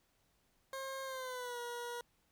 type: tone with pitch glide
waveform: 20% pulse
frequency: 535 to 479.4 Hz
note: C5 to A#4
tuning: +38 to +48 cents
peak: -36 dBFS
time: 0.73-2.01 s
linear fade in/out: 2 ms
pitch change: -190 cents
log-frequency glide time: 1.04-1.59 s
effects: pink hiss -75 dBFS RMS until 2.31 s